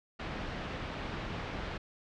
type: low-pass noise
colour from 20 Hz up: pink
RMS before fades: -39 dBFS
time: 0.19-1.78 s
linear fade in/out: 10 ms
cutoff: 3300 Hz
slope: 12 dB/octave
effects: low-pass 5000 Hz 12 dB/octave